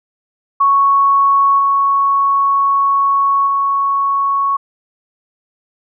sine tone with level steps, 1108.7 Hz, C#6, in tune, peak -8 / -10 / -12 dBFS, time 0.6-4.57 s, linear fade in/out 10 ms, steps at 1.58 / 3.46 s, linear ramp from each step 20 ms, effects none

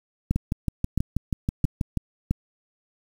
two click trains, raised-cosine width 5 ms, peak -11 / -9 dBFS, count 11 / 4, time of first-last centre 0.36-1.973 / 0.31-2.31 s, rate 6.2 / 1.5 Hz, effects 7-bit

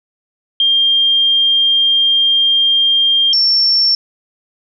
sine tone pair in turn, 3200 / 5432 Hz, G7 / F8, +35 / -49 cents, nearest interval major sixth, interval 916 cents, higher second, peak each -9 dBFS, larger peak neither, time 0.6-3.33 / 3.33-3.95 s, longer first, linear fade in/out 2 ms, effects none

